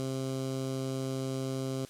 15% pulse tone with notch filter, 132.6 Hz, C3, 23 cents sharp, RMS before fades -34 dBFS, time 0-1.85 s, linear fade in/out 0 ms, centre 1800 Hz, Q 0.66, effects white hiss -54 dBFS RMS until 1.89 s + low-pass 10000 Hz 12 dB/octave

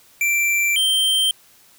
square tone pair in turn, 2349 / 3136 Hz, D7 / G7, 0 / 0 cents, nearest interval perfect fourth, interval 500 cents, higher second, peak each -17 / -16 dBFS, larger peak second, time 0.21-0.76 / 0.76-1.31 s, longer neither, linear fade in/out 2 ms, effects white hiss -52 dBFS RMS until 1.78 s

